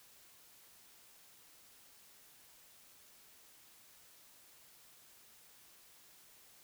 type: silence
effects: white hiss -62 dBFS RMS until 6.63 s

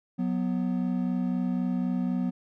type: tone pair together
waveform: triangle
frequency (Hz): 182.95 / 246.9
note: F#3 / B3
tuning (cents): -19 / 0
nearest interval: perfect fourth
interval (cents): 519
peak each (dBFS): -26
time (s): 0.18-2.31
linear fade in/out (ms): 20
effects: none

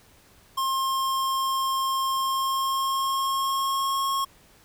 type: tone with pitch glide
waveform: square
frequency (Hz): 1067 to 1088.2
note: C6 to C#6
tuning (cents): +34 to -32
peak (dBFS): -24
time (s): 0.57-4.25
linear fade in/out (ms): 10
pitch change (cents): +34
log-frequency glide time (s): 2.19-4.08
effects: pink hiss -56 dBFS RMS until 4.64 s

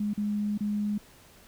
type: tone with dropouts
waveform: sine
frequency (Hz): 207.7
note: G#3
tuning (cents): 0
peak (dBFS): -26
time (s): 0-0.98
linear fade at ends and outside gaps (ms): 5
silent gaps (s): 0.135-0.175 / 0.577-0.606
effects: pink hiss -55 dBFS RMS until 1.47 s

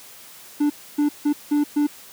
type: tone bursts at uneven times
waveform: triangle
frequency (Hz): 293.7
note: D4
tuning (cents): 0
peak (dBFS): -14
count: 5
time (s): 0.6-0.7 / 0.98-1.09 / 1.25-1.33 / 1.51-1.64 / 1.76-1.87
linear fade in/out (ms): 10
effects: white hiss -44 dBFS RMS until 2.12 s + high-pass 100 Hz 12 dB/octave

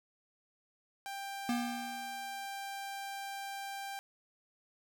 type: tone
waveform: sawtooth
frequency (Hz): 790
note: G5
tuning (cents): +13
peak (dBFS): -36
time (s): 1.06-3.99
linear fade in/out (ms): 0
type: tone with exponential decay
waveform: square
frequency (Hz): 240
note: B3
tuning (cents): -49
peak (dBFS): -30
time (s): 1.49-2.46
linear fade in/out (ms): 2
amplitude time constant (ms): 210
effects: none

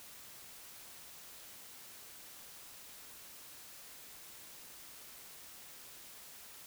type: silence
effects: white hiss -53 dBFS RMS until 6.66 s

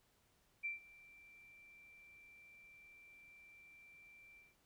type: tone with ADSR envelope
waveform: sine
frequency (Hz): 2349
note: D7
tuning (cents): 0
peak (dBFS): -37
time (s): 0.63-4.56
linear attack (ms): 22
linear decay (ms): 140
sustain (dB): -22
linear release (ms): 190
effects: pink hiss -75 dBFS RMS until 4.65 s

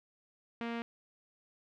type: tone with low-pass filter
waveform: sawtooth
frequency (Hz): 233.1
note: A#3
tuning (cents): 0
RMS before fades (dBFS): -38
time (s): 0.61-0.82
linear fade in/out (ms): 0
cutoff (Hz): 2600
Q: 1.5
effects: none

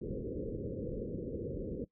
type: low-pass noise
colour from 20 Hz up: white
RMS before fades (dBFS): -39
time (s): 0.01-1.85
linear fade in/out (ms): 10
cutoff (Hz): 530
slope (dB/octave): 96
effects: noise-tail reverb RT60 0.1 s tail -19 dB re dry

